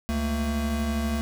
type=tone pair together; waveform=square; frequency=71.1 / 225.7 Hz; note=C#2 / A3; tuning=+45 / +44 cents; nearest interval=octave + minor sixth; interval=1999 cents; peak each=-28 dBFS; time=0.09-1.21 s; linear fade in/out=0 ms; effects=none